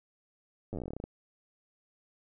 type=slowing click train; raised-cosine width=2 ms; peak=-25 dBFS; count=16; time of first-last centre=0.73-1.04 s; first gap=9 ms; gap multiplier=1.11; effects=none